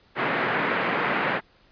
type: band-pass noise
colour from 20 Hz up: white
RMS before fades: -25 dBFS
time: 0.15-1.41 s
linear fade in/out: 50 ms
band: 140 to 2100 Hz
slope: 24 dB/octave
effects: pink hiss -59 dBFS RMS until 1.71 s + resampled to 11025 Hz